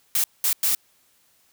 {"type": "noise bursts at uneven times", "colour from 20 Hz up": "blue", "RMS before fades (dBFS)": -21, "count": 3, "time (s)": [[0.15, 0.24], [0.44, 0.53], [0.63, 0.75]], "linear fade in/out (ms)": 2, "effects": ["white hiss -62 dBFS RMS until 1.52 s"]}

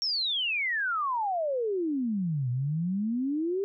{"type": "exponential two-way sweep", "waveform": "sine", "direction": "down then up", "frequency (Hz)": [5588, 120, 405.2], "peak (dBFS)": -26, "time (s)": [0.02, 3.64], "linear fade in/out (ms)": 0, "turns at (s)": 2.5, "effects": []}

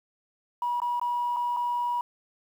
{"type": "tone with dropouts", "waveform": "sine", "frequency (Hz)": 966, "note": "B5", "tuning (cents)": -39, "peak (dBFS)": -24, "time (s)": [0.62, 2.01], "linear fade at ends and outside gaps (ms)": 2, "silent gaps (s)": [[0.802, 0.818], [0.997, 1.014], [1.363, 1.367], [1.565, 1.569]], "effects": ["tanh soft clip ceiling -21 dBFS", "9-bit"]}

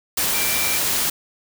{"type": "tone in noise", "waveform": "sine", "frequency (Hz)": 2349, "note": "D7", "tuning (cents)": 0, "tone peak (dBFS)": -27, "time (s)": [0.34, 0.78], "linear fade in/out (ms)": 5, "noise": "white", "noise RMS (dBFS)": -21, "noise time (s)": [0.17, 1.1], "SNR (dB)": -9, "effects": []}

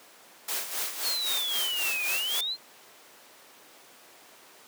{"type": "noise with tremolo", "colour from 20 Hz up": "white", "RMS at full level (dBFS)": -30, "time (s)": [0.48, 2.41], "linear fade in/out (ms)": 5, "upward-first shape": "sine", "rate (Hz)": 3.8, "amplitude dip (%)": 65}
{"type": "exponential two-way sweep", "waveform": "sine", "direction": "down then up", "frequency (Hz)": [4435, 2406, 4244], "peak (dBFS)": -28, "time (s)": [1.02, 2.57], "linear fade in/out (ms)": 50, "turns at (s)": 2.06}
{"effects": ["pink hiss -52 dBFS RMS until 4.67 s", "high-pass 400 Hz 12 dB/octave"]}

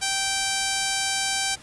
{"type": "tone", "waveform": "5% pulse", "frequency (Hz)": 780, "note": "G5", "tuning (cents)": -9, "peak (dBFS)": -11, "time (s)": [0.01, 1.56], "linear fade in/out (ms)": 20, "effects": ["pink hiss -47 dBFS RMS until 1.62 s", "resampled to 24000 Hz"]}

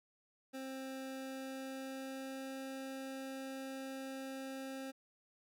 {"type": "tone with pitch glide", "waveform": "25% pulse", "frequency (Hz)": [265, 267], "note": ["C4", "C4"], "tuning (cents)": [22, 35], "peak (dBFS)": -39, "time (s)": [0.53, 4.92], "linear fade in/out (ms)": 20, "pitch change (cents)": 13, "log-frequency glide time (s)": [1.04, 2.54], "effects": []}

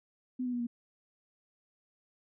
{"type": "tone with pitch steps", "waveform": "sine", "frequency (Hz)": [253, 247.7, 242.4, 237.3], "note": ["B3", "B3", "B3", "A#3"], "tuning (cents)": [42, 5, -32, 31], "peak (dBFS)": -31, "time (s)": [0.39, 0.67], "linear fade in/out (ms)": 10, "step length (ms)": 70, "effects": []}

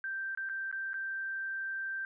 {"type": "tone with dropouts", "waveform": "sine", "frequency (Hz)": 1568, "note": "G6", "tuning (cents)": 0, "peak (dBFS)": -34, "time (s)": [0.04, 2.05], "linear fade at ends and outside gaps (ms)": 1, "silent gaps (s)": [[0.35, 0.374], [0.49, 0.496], [0.714, 0.726], [0.933, 0.941]], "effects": []}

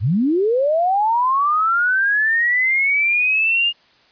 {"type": "linear sweep", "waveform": "sine", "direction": "up", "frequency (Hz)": [84, 2850], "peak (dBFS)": -14, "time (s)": [0, 3.73], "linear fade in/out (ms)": 50, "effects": ["white hiss -54 dBFS RMS until 4.11 s", "resampled to 11025 Hz"]}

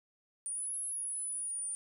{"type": "exponential two-way sweep", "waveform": "sine", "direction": "up then down", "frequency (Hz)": [9220, 10770, 9220], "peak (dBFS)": -35, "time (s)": [0.46, 1.75], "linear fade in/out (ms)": 0, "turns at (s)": 0.78, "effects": []}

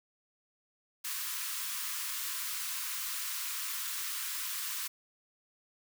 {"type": "high-pass noise", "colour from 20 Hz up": "white", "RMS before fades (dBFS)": -37, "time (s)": [1.04, 4.88], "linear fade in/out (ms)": 10, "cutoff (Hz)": 980, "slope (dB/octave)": 96, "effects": []}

